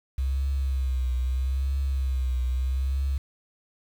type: tone with vibrato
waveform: sine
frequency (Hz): 65.5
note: C2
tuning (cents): +2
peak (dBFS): -22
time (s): 0.18-3.18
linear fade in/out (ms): 5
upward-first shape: triangle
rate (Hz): 0.78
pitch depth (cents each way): 88
effects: tanh soft clip ceiling -19 dBFS + 8-bit